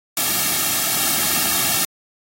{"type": "noise with comb filter", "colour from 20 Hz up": "white", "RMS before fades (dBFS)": -19, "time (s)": [0.17, 1.85], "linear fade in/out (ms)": 2, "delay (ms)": 2, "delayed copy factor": -0.95, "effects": ["AAC 48 kbps"]}